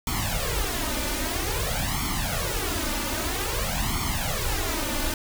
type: noise with flanger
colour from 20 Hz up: pink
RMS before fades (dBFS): -27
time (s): 0.07-5.14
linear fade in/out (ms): 2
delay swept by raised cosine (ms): 0.91 to 3.41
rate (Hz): 0.51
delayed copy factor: +0.9
effects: none